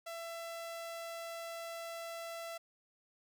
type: tone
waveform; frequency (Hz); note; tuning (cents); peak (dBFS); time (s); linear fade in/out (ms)
sawtooth; 669; E5; +25; -38; 0.06-2.58; 10
effects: none